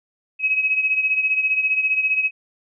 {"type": "beating tone pair", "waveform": "sine", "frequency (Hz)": [2549, 2564], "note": ["D#7", "E7"], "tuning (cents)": [41, -49], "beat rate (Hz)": 15, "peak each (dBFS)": [-18, -24], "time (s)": [0.39, 2.31], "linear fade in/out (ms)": 50, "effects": []}